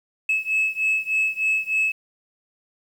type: beating tone pair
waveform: sine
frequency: 2591 / 2594.3 Hz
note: E7 / E7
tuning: -30 / -28 cents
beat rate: 3.3 Hz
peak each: -21 / -22 dBFS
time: 0.29-1.92 s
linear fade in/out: 5 ms
effects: tanh soft clip ceiling -15 dBFS + 8-bit